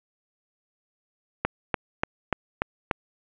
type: click train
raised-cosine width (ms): 0.5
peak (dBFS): -7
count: 6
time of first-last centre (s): 1.45-2.912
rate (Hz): 3.42
effects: resampled to 8000 Hz + 8-bit